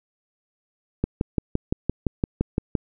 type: click train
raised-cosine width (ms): 3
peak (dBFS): -8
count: 11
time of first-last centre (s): 1.04-2.752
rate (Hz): 5.84
effects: none